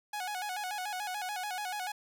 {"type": "tone with vibrato", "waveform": "sawtooth", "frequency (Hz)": 784, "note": "G5", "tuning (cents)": 0, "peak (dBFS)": -31, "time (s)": [0.13, 1.92], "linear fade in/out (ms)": 5, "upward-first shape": "square", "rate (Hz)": 6.9, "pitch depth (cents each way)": 110, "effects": []}